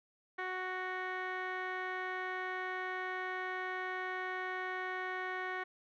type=tone with low-pass filter; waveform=15% pulse; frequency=370 Hz; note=F#4; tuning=in tune; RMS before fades=-39 dBFS; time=0.38-5.64 s; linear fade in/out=10 ms; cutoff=2100 Hz; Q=8.3; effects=none